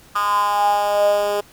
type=tone with high-pass filter sweep; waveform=10% pulse; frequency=205.1 Hz; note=G#3; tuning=21 cents flat; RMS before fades=-18 dBFS; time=0.15-1.41 s; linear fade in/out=10 ms; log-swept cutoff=1200 to 470 Hz; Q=7.8; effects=pink hiss -48 dBFS RMS until 1.52 s